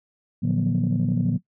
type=tone cluster; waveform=sine; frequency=115.8 / 148.9 / 173 / 184.6 / 240.1 Hz; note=A#2 / D3 / F3 / F#3 / B3; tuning=-11 / +24 / -16 / -4 / -49 cents; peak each=-25 dBFS; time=0.42-1.38 s; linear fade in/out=20 ms; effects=noise-tail reverb RT60 0.1 s tail -18 dB re dry + tanh soft clip ceiling -13 dBFS